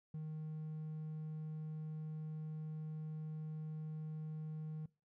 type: tone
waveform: triangle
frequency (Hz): 155.56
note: D#3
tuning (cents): 0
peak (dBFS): -39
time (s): 0.14-4.86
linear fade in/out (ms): 5
effects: noise-tail reverb RT60 0.3 s tail -23 dB re dry + tanh soft clip ceiling -35 dBFS